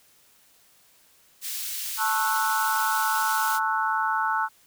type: high-pass noise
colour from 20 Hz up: white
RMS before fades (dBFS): -32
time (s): 1.41-3.6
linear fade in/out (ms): 50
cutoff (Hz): 2600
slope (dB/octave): 12
type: chord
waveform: sine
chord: F# minor seventh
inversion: first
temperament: equal with one note detuned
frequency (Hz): 880 / 1095.4 / 1318.5 / 1480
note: A5 / C#6 / E6 / F#6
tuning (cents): 0 / -21 / 0 / 0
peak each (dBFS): -26 / -30 / -28 / -28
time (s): 1.97-4.49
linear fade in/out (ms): 50
effects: white hiss -59 dBFS RMS until 4.66 s